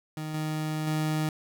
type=tone with level steps; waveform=30% pulse; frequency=155 Hz; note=D#3; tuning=6 cents flat; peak=-30 / -26 / -23 dBFS; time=0.17-1.29 s; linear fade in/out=2 ms; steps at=0.34 / 0.87 s; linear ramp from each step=2 ms; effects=none